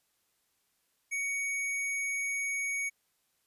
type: tone with sample-and-hold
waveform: sine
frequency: 2241 Hz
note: C#7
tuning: 18 cents sharp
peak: -30 dBFS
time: 1.11-2.9 s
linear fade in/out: 20 ms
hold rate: 8820 Hz
effects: white hiss -75 dBFS RMS until 3.46 s + resampled to 32000 Hz